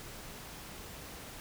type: silence
effects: pink hiss -47 dBFS RMS until 1.4 s